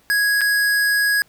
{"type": "tone with dropouts", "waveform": "square", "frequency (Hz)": 1661.2, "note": "G#6", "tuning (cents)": 0, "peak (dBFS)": -16, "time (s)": [0.1, 1.22], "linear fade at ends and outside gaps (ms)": 0, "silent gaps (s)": [0.409, 0.415], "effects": ["pink hiss -57 dBFS RMS until 1.28 s"]}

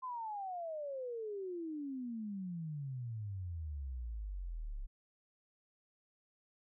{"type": "exponential sweep", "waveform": "sine", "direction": "down", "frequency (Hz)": [1046.5, 32.7], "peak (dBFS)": -39, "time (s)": [0.02, 4.87], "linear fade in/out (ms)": 20, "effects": []}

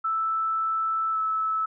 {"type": "tone with pitch glide", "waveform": "sine", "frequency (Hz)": [1318.5, 1304.9], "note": ["E6", "E6"], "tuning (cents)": [0, -18], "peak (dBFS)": -23, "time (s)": [0.04, 1.66], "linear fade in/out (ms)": 10, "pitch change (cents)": -18, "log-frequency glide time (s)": [1.12, 1.17], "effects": []}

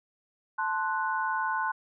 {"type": "chord", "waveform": "sine", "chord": "F# diminished", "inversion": "first", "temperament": "equal", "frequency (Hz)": [880, 1046.5, 1480], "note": ["A5", "C6", "F#6"], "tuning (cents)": [0, 0, 0], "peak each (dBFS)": -31, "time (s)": [0.58, 1.72], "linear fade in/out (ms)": 10, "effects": []}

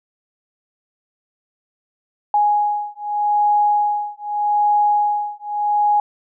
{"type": "beating tone pair", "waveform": "sine", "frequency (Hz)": [830.6, 831.42], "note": ["G#5", "G#5"], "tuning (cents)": [0, 2], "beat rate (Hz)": 0.82, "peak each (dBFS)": [-18, -18], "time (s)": [2.34, 6], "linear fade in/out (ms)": 2, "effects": []}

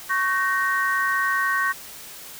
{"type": "chord", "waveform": "sine", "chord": "G diminished", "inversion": "second", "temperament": "equal with one note detuned", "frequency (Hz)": [1108.7, 1534.8, 1864.7], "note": ["Db6", "G6", "Bb6"], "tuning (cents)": [0, -37, 0], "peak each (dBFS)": -24, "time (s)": [0.09, 1.73], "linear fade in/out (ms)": 20, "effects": ["white hiss -40 dBFS RMS until 2.39 s"]}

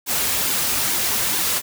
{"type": "noise with flanger", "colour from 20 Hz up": "white", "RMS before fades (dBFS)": -21, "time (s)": [0.06, 1.62], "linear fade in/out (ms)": 50, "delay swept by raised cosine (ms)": [1.5, 6.2], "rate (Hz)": 2.3, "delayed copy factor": -0.55, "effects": []}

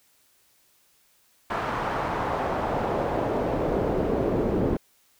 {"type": "noise with band-pass filter sweep", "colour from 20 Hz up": "brown", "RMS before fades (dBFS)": -26, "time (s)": [1.5, 4.77], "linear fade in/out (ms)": 5, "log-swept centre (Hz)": [1200, 360], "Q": 1.4, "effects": ["white hiss -63 dBFS RMS until 5.19 s"]}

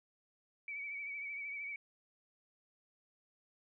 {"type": "tone with vibrato", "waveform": "sine", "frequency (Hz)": 2277, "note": "C#7", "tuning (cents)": 46, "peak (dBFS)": -40, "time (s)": [0.68, 1.76], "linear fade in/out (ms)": 2, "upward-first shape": "sine", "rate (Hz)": 13, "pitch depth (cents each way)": 43, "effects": []}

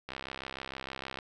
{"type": "click train", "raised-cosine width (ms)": 0.3, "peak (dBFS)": -22, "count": 74, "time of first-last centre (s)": [0.09, 1.188], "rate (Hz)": 66.5, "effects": []}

